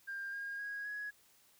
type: tone with pitch steps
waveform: sine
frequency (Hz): 1597 / 1622.1 / 1647.6 / 1673.5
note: G6 / G#6 / G#6 / G#6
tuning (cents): +32 / -41 / -14 / +13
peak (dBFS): -38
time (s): 0.07-1.11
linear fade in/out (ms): 20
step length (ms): 260
effects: tanh soft clip ceiling -35 dBFS + white hiss -67 dBFS RMS until 1.59 s